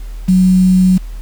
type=tone with quantisation; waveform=sine; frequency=185 Hz; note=F#3; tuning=in tune; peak=-6 dBFS; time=0.28-0.98 s; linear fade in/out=10 ms; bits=5; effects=added 40 Hz sine -23 dBFS peak until 1.21 s + pink hiss -44 dBFS RMS until 1.21 s